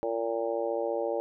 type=harmonic tone; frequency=114.6 Hz; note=A#2; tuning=29 cents flat; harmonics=3 / 4 / 5 / 6 / 7 / 8; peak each=-35 / -32 / -31 / -45 / -37 / -47 dBFS; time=0.03-1.2 s; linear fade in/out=0 ms; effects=none